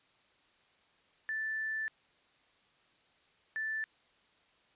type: tone bursts at uneven times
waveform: sine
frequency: 1760 Hz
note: A6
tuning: in tune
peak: -33 dBFS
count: 2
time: 1.29-1.88 / 3.56-3.84 s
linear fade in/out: 0 ms
effects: white hiss -68 dBFS RMS until 4.75 s + resampled to 8000 Hz